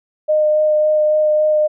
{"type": "tone with vibrato", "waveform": "sine", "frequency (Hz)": 611, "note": "D#5", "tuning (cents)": -32, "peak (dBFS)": -11, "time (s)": [0.28, 1.68], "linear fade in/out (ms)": 20, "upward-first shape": "sine", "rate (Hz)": 3.6, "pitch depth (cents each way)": 10, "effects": []}